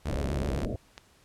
sawtooth tone with vibrato, 69.2 Hz, C#2, 2 cents flat, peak -26 dBFS, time 0.05-0.66 s, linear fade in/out 10 ms, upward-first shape triangle, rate 7.9 Hz, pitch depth 120 cents each way
pink low-pass noise, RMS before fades -33 dBFS, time 0.08-0.76 s, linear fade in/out 2 ms, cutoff 680 Hz, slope 96 dB/octave
click, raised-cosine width 0.2 ms, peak -24 dBFS, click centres 0.979 s
effects pink hiss -61 dBFS RMS until 1.24 s + low-pass 11000 Hz 12 dB/octave

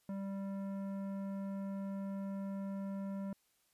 sine tone with tanh clipping, 196 Hz, G3, in tune, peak -40 dBFS, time 0.09-3.33 s, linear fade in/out 2 ms, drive 13 dB, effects white hiss -75 dBFS RMS until 3.73 s + resampled to 32000 Hz

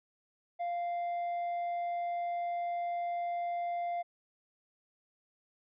sine tone with tanh clipping, 696 Hz, F5, 6 cents flat, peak -33 dBFS, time 0.59-4.03 s, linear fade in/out 20 ms, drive 4 dB, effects none

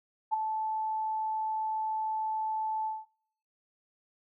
sine tone with ADSR envelope, 873 Hz, A5, 14 cents flat, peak -22 dBFS, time 0.31-3.06 s, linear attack 28 ms, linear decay 6 ms, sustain -7 dB, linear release 200 ms, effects noise-tail reverb RT60 0.8 s tail -25 dB re dry

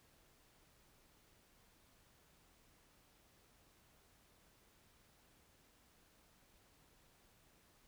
silence, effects pink hiss -70 dBFS RMS until 7.87 s

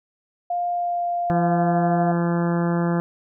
sine tone with pitch glide, 703 to 697.7 Hz, F5 to F5, +11 to -2 cents, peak -21 dBFS, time 0.5-2.12 s, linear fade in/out 5 ms, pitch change -13 cents, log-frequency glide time 0.69-1.04 s
harmonic tone, 171.3 Hz, F3, 33 cents flat, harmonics 1 / 2 / 3 / 4 / 5 / 6 / 7 / 8 / 9 / 10, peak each -20 / -26 / -30 / -32 / -34 / -36 / -37 / -38 / -39 / -40 dBFS, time 1.3-3 s, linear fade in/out 0 ms
effects none

